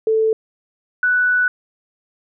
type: tone pair in turn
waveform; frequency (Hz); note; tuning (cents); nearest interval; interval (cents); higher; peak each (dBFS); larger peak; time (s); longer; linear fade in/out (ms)
sine; 441.1 / 1483.7; A4 / F#6; +4 / +4; octave + major sixth; 2100; second; -13; neither; 0.07-0.33 / 1.03-1.48; second; 2
effects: none